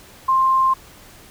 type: tone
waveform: sine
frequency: 1054 Hz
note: C6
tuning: 12 cents sharp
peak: -13 dBFS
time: 0.28-0.74 s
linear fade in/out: 10 ms
effects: pink hiss -45 dBFS RMS until 1.3 s